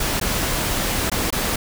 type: noise with dropouts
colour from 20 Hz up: pink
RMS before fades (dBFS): -22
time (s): 0-1.56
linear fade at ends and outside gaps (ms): 5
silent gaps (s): 0.2-0.212 / 1.099-1.116 / 1.305-1.325
effects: none